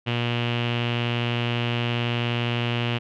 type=tone with low-pass filter; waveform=sawtooth; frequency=119.2 Hz; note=A#2; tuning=39 cents sharp; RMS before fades=-25 dBFS; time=0.06-2.99 s; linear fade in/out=20 ms; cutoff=2900 Hz; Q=5.5; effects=none